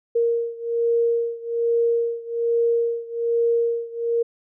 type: beating tone pair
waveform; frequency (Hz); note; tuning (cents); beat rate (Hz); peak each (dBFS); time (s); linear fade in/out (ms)
sine; 466.2 / 467.4; A#4 / A#4; 0 / +5; 1.2; -21 / -23; 0.15-4.23; 10
effects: none